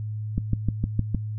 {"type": "click train", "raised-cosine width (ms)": 5, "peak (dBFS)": -10, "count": 6, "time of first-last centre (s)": [0.38, 1.147], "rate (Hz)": 6.52, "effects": ["noise-tail reverb RT60 0.2 s tail -22 dB re dry", "added 107 Hz sine -28 dBFS peak until 1.38 s"]}